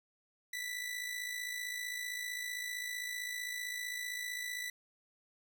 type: tone with amplitude modulation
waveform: sawtooth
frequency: 1975.5 Hz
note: B6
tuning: in tune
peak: -32 dBFS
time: 0.53-4.7 s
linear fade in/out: 5 ms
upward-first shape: sine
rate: 55.5 Hz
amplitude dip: 55%
effects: none